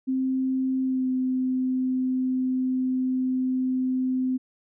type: tone with pitch glide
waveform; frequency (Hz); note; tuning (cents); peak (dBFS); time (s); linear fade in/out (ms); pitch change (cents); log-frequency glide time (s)
sine; 261.6 to 257.3; C4 to C4; 0 to -29; -22; 0.07-4.38; 20; -29; 0.83-1.08
effects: none